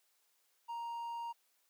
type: tone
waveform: triangle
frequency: 935 Hz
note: A#5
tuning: 5 cents sharp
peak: -37 dBFS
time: 0.68-1.33 s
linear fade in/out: 20 ms
effects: white hiss -75 dBFS RMS until 1.69 s + high-pass 400 Hz 12 dB/octave